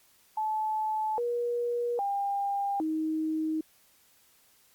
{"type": "tone with pitch steps", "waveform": "sine", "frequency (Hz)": [866, 478.8, 800, 314.9], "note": ["A5", "A#4", "G5", "D#4"], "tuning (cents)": [-28, 46, 35, 21], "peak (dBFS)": -27, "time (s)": [0.37, 3.61], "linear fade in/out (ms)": 5, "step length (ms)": 810, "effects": ["white hiss -63 dBFS RMS until 4.74 s", "Opus 48 kbps"]}